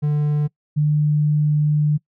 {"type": "tone pair in turn", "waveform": ["triangle", "sine"], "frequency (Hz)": [148.4, 149.78], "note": ["D3", "D3"], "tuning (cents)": [18, 34], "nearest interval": "unison", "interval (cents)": 16, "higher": "second", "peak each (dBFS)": -14, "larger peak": "neither", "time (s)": [[0.02, 0.48], [0.76, 1.98]], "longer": "second", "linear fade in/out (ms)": 20, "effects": ["noise-tail reverb RT60 0.1 s tail -24 dB re dry"]}